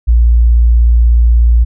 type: tone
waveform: sine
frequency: 58.27 Hz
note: A#1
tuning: in tune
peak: -4 dBFS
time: 0.07-1.65 s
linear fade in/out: 20 ms
effects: none